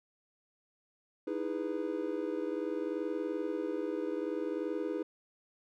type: chord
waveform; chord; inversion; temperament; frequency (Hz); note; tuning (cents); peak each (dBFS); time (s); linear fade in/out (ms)
triangle; E major seventh; third; just; 309 / 329.6 / 412 / 494.4; D#4 / E4 / G#4 / B4; -12 / 0 / -14 / +2; -36 / -37 / -36 / -37; 1.27-5.03; 5
effects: none